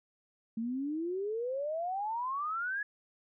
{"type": "exponential sweep", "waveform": "sine", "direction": "up", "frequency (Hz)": [220, 1706], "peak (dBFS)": -32, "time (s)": [0.57, 2.83], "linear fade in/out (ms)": 5, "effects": []}